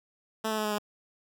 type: tone with pitch steps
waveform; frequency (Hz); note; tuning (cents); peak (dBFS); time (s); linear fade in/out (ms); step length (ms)
10% pulse; 220 / 217 / 214 / 211 / 208.1; A3 / A3 / A3 / G#3 / G#3; 0 / -24 / -48 / +28 / +4; -20; 0.44-0.785; 10; 69
effects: none